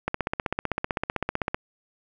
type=click train; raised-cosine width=0.5 ms; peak=-10 dBFS; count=24; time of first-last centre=0.08-1.545 s; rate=15.7 Hz; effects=none